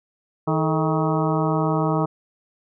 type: harmonic tone with a mistuned harmonic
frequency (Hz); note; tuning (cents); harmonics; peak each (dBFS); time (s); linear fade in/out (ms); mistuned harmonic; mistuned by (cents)
158.4; D#3; +31; 1 / 2 / 3 / 4 / 5 / 6 / 7 / 8; -22 / -25 / -27 / -28 / -29 / -30 / -30 / -31; 0.47-2.06; 10; 3; -120
effects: none